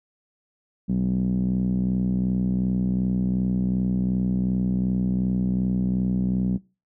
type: tone with low-pass filter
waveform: 5% pulse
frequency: 62.7 Hz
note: B1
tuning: 27 cents sharp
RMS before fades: -23 dBFS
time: 0.88-6.58 s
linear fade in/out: 20 ms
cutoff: 200 Hz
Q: 4.8
effects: noise-tail reverb RT60 0.3 s tail -23 dB re dry